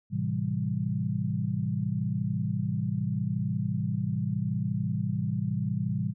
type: chord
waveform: sine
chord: A minor seventh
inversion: none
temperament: equal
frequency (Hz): 110 / 130.81 / 164.81 / 196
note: A2 / C3 / E3 / G3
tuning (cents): 0 / 0 / 0 / 0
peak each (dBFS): -32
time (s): 0.1-6.14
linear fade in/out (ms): 50
effects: none